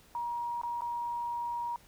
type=tone with dropouts; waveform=sine; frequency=950 Hz; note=A#5; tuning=33 cents sharp; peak=-32 dBFS; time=0.15-1.76 s; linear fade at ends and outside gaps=1 ms; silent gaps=0.615-0.634 / 0.808-0.819 s; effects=added 50 Hz sine -66 dBFS peak until 1.87 s + pink hiss -60 dBFS RMS until 1.87 s